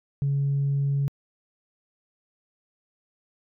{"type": "tone", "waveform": "sine", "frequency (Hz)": 140, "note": "C#3", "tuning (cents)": 18, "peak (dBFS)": -20, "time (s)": [0.22, 1.08], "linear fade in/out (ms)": 0, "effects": ["tanh soft clip ceiling -18 dBFS"]}